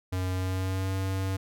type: tone with pitch glide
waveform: square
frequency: 92.4 to 95.55 Hz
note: F#2 to G2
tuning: -2 to -44 cents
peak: -28 dBFS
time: 0.12-1.37 s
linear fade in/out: 10 ms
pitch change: +58 cents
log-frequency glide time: 0.31-0.94 s
effects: none